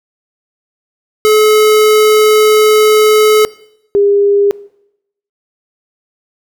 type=tone pair in turn; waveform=square / sine; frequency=428.8 / 404.1 Hz; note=A4 / G#4; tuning=-45 / -47 cents; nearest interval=minor second; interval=102 cents; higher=first; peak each=-6 / -6 dBFS; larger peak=neither; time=1.25-3.45 / 3.95-4.51 s; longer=first; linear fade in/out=0 ms; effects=noise-tail reverb RT60 0.8 s tail -21 dB re dry